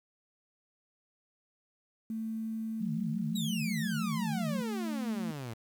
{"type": "tone", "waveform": "sine", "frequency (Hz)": 222.1, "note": "A3", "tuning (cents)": 16, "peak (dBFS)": -33, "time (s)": [2.1, 5.31], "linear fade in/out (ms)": 2}
{"type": "tone with vibrato", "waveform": "sine", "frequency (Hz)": 170.9, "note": "F3", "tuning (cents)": -37, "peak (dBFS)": -33, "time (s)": [2.8, 4.62], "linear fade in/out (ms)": 20, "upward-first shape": "triangle", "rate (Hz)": 5.8, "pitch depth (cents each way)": 260}
{"type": "exponential sweep", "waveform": "sawtooth", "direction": "down", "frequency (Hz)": [3951, 108.4], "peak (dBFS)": -34, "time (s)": [3.35, 5.54], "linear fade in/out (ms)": 10}
{"effects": ["10-bit"]}